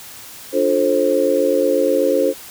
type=chord; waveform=sine; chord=D minor seventh; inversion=none; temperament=just; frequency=293.7 / 352.4 / 440.5 / 528.6 Hz; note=D4 / F4 / A4 / C5; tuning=0 / +16 / +2 / +18 cents; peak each=-21 / -22 / -19 / -16 dBFS; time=0.52-2.34 s; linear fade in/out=50 ms; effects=white hiss -37 dBFS RMS until 2.5 s